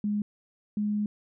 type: tone pair in turn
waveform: sine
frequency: 207.7 / 208.8 Hz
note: G#3 / G#3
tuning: 0 / +10 cents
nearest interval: unison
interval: 10 cents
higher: second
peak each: -25 dBFS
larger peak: neither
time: 0.04-0.22 / 0.77-1.06 s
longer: second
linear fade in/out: 2 ms
effects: none

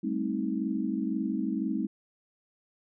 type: chord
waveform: sine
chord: A half-diminished seventh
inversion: third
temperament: just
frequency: 198 / 220 / 264 / 316.8 Hz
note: G3 / A3 / C4 / Eb4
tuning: +18 / 0 / +16 / +31 cents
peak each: -33 dBFS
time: 0.03-1.87 s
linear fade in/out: 10 ms
effects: none

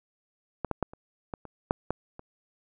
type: clicks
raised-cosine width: 1 ms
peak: -15 / -14 / -12 / -30 / -20 / -28 / -9 / -13 / -28 dBFS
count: 9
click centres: 0.647 / 0.713 / 0.827 / 0.935 / 1.338 / 1.453 / 1.709 / 1.906 / 2.194 s
effects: none

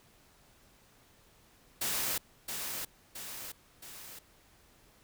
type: noise with echo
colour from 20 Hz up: white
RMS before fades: -33 dBFS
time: 1.81-2.18 s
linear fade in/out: 5 ms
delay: 670 ms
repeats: 3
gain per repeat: -5 dB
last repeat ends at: 4.19 s
effects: pink hiss -63 dBFS RMS until 5.03 s

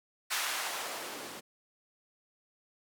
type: noise with band-pass filter sweep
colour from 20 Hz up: blue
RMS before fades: -37 dBFS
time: 0.3-1.41 s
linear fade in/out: 20 ms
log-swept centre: 1500 to 240 Hz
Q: 1
effects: none

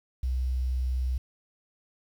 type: tone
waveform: sine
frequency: 63.5 Hz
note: B1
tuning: 49 cents sharp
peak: -25 dBFS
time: 0.23-1.18 s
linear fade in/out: 5 ms
effects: 9-bit

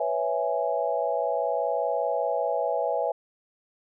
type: chord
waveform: sine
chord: C# minor seventh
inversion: third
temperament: equal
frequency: 493.9 / 554.4 / 659.3 / 830.6 Hz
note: B4 / C#5 / E5 / G#5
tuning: 0 / 0 / 0 / 0 cents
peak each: -30 / -29 / -28 / -30 dBFS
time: 0-3.12 s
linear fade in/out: 5 ms
effects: none

